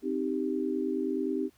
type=chord; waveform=sine; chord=C minor; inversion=none; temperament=equal; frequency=261.6 / 311.1 / 392 Hz; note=C4 / Eb4 / G4; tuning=0 / 0 / 0 cents; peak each=-32 dBFS; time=0.02-1.5 s; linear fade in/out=50 ms; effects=pink hiss -65 dBFS RMS until 1.57 s